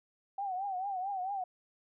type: tone with vibrato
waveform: sine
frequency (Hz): 767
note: G5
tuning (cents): -38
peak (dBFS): -33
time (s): 0.38-1.44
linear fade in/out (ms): 5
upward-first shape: triangle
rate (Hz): 4.5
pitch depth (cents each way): 120
effects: none